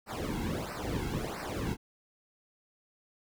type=noise with flanger; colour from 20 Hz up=brown; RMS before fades=-35 dBFS; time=0.06-1.77 s; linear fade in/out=50 ms; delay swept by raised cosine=0.29 to 1.69 ms; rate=1.5 Hz; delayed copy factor=-1; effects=none